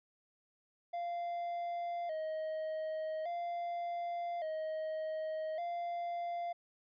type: tone with vibrato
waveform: triangle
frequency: 660 Hz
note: E5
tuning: 2 cents sharp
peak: -34 dBFS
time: 0.93-6.53 s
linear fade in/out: 10 ms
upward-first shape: square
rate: 0.43 Hz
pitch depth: 84 cents each way
effects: resampled to 11025 Hz